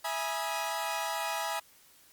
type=chord; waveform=sawtooth; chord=E major seventh; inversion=none; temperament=equal with one note detuned; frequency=659.3 / 830.6 / 968.6 / 1244.5 Hz; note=E5 / G#5 / B5 / D#6; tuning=0 / 0 / -34 / 0 cents; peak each=-34 / -32 / -33 / -36 dBFS; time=0.04-1.6 s; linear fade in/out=10 ms; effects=white hiss -60 dBFS RMS until 2.12 s + Opus 48 kbps